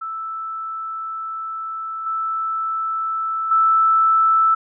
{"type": "tone with level steps", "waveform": "sine", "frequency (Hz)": 1318.5, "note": "E6", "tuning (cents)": 0, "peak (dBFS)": [-25, -20, -12], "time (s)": [0.01, 4.55], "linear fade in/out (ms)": 10, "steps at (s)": [2.06, 3.51], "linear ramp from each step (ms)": 5, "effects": []}